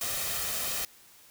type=noise with comb filter; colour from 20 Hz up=white; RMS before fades=-32 dBFS; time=0.01-0.85 s; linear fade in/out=2 ms; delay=1.6 ms; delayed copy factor=+0.5; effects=white hiss -56 dBFS RMS until 1.3 s